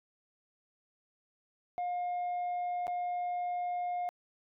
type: tone with dropouts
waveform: sine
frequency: 712 Hz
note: F5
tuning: 33 cents sharp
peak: -29 dBFS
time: 1.78-4.09 s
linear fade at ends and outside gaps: 0 ms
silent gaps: 2.869-2.879 s
effects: tanh soft clip ceiling -31 dBFS